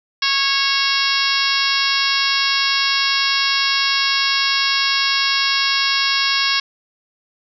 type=harmonic tone; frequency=550 Hz; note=C#5; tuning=14 cents flat; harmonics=2 / 3 / 4 / 5 / 6 / 7 / 8 / 9 / 10; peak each=-24 / -24 / -24 / -24 / -24 / -24 / -24 / -24 / -24 dBFS; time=0.22-6.6 s; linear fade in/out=5 ms; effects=none